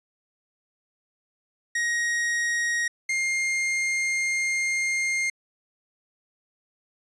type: tone pair in turn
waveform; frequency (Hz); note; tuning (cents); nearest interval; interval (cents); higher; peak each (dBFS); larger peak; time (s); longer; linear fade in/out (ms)
45% pulse; 1884 / 2119; A#6 / C7; +18 / +21; major second; 203; second; -23; neither; 1.75-2.88 / 3.09-5.3; second; 5
effects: resampled to 22050 Hz